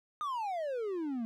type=exponential sweep; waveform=triangle; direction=down; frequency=1244.5 to 220 Hz; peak=-31 dBFS; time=0.21-1.25 s; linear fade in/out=0 ms; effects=none